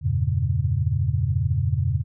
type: chord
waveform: sine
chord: E diminished seventh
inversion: none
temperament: equal with one note detuned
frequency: 84.09 / 98 / 116.54 / 138.59 Hz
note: E2 / G2 / Bb2 / Db3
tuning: +35 / 0 / 0 / 0 cents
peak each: -25 dBFS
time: 0.01-2.04 s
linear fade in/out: 50 ms
effects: none